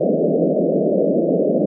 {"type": "band-pass noise", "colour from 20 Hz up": "white", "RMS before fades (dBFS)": -17, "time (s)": [0, 1.66], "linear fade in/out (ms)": 10, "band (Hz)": [160, 640], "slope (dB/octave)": 96, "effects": []}